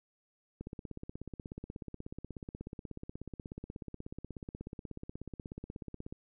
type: click train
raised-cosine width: 3 ms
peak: -29 dBFS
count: 92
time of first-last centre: 0.61-6.125 s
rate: 16.5 Hz
effects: none